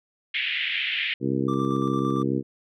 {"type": "band-pass noise", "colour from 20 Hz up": "pink", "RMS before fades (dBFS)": -27, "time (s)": [0.34, 1.14], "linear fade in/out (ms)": 5, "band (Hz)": [1900, 3300], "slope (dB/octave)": 48}
{"type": "harmonic tone", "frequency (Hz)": 67, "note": "C2", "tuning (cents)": 42, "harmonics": [2, 3, 4, 5, 6, 7], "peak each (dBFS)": [-29, -29, -27, -28, -32, -34], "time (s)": [1.2, 2.43], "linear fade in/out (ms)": 50}
{"type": "tone with tremolo", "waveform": "triangle", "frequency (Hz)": 1174.7, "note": "D6", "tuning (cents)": 0, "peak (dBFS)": -27, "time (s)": [1.48, 2.23], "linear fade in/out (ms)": 5, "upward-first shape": "square", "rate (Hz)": 8.8, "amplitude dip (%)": 35}
{"effects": []}